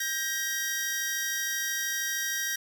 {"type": "tone cluster", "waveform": "sawtooth", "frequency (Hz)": [1586, 1889, 5720], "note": ["G6", "A#6", "F8"], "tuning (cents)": [20, 22, 41], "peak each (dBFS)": -30, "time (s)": [0, 2.56], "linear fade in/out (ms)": 5, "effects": ["10-bit"]}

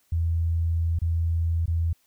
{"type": "tone with dropouts", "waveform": "sine", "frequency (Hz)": 83.1, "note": "E2", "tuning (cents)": 15, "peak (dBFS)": -21, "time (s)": [0.12, 1.93], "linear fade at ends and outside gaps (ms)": 5, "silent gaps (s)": [[0.989, 1.017], [1.659, 1.678]], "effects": ["white hiss -66 dBFS RMS until 2.06 s"]}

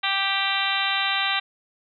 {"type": "harmonic tone with a mistuned harmonic", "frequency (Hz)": 392, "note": "G4", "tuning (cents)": 0, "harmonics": [2, 3, 4, 5, 6, 7, 8, 9, 10], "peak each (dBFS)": [-30, -30, -30, -30, -30, -30, -30, -30, -30], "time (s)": [0.03, 1.4], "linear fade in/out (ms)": 10, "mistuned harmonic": 9, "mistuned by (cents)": 31, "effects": []}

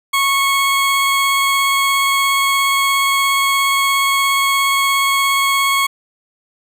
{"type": "tone with vibrato", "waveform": "20% pulse", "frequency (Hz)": 1100, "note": "C#6", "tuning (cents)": -14, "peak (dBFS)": -8, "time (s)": [0.13, 5.87], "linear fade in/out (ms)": 10, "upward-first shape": "sine", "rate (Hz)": 17, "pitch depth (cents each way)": 8, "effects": []}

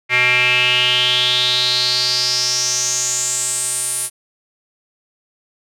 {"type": "tone with band-pass filter sweep", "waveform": "square", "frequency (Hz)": 124.5, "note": "B2", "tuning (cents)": 14, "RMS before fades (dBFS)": -17, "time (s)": [0.09, 4.1], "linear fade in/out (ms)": 50, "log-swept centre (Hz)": [2200, 10000], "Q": 6.5, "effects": []}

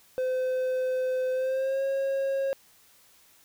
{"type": "tone with pitch glide", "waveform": "triangle", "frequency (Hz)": [513, 543.2], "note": ["C5", "C#5"], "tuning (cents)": [-34, -35], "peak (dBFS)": -23, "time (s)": [0.18, 2.53], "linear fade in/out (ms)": 0, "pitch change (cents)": 99, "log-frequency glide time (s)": [1.32, 1.83], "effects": ["white hiss -59 dBFS RMS until 3.44 s"]}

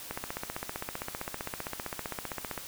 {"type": "click train", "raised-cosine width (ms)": 0.5, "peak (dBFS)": -19, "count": 39, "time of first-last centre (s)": [0.11, 2.578], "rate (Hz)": 15.4, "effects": ["white hiss -44 dBFS RMS until 2.67 s"]}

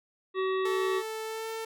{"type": "harmonic tone", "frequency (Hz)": 378.6, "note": "F#4", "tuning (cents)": 40, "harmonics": [1, 3, 5, 7, 9, 10], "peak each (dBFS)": [-27, -34, -39, -45, -48, -46], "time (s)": [0.34, 1.03], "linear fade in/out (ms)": 50}
{"type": "tone with pitch glide", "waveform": "sawtooth", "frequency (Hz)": [440, 447.4], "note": ["A4", "A4"], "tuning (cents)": [0, 29], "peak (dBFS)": -30, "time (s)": [0.65, 1.65], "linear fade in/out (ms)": 5, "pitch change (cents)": 29, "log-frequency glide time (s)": [1.24, 1.49]}
{"effects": []}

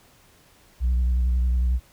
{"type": "tone with vibrato", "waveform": "sine", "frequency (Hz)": 61.74, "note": "B1", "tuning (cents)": 0, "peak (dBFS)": -16, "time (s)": [0.8, 1.8], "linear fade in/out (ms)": 50, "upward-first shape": "sine", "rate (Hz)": 11, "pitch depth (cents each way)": 49, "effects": ["tanh soft clip ceiling -17 dBFS", "pink hiss -56 dBFS RMS until 1.92 s"]}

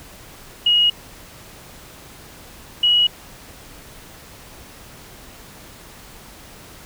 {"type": "tone pair in turn", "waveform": "sine", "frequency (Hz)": [2888, 2913], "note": ["F#7", "F#7"], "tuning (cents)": [-43, -28], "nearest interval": "unison", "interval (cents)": 15, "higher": "second", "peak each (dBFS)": -12, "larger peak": "neither", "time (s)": [[0.66, 0.9], [2.83, 3.07]], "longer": "neither", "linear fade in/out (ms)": 5, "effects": ["pink hiss -42 dBFS RMS until 6.85 s"]}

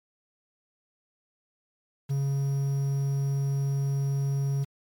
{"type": "tone with quantisation", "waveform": "triangle", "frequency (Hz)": 138.59, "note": "C#3", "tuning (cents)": 0, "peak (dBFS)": -22, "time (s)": [2.09, 4.65], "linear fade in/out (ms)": 20, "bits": 8, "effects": ["MP3 96 kbps"]}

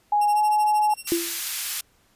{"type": "tone with pitch glide", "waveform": "sine", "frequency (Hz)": [830.6, 845.6], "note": ["G#5", "G#5"], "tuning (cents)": [0, 31], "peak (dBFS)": -17, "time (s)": [0.12, 0.94], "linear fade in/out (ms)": 5, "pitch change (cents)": 31, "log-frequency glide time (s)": [0.32, 0.39]}
{"type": "tone with tremolo", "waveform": "10% pulse", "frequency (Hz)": 2738, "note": "F7", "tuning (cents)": -35, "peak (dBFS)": -24, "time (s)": [0.21, 1.16], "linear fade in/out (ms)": 5, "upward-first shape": "sine", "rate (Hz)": 13, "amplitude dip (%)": 95}
{"type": "high-pass noise", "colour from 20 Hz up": "white", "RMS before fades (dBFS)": -28, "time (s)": [1.07, 1.81], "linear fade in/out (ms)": 5, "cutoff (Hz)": 1600, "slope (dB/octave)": 12}
{"type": "tone with exponential decay", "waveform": "sine", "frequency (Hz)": 339, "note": "E4", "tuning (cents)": 49, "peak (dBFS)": -16, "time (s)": [1.12, 1.4], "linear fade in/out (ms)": 0, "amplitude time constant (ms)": 59}
{"effects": ["pink hiss -62 dBFS RMS until 2.15 s", "resampled to 32000 Hz"]}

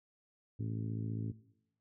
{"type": "harmonic tone", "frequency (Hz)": 55, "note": "A1", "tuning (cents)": 0, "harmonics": [2, 3, 4, 5, 6, 7, 8], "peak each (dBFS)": [-36, -46, -46, -45, -54, -54, -58], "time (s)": [0.59, 1.32], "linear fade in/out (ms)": 10, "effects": ["noise-tail reverb RT60 0.8 s tail -18 dB re dry"]}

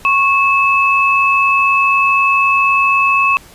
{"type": "tone pair together", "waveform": "sine", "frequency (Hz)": [1100, 2604], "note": ["C#6", "E7"], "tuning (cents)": [-14, -22], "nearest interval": "octave + minor third", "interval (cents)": 1492, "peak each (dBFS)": [-12, -12], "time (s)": [0.05, 3.37], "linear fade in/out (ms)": 0, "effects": ["pink hiss -41 dBFS RMS until 3.54 s", "resampled to 32000 Hz"]}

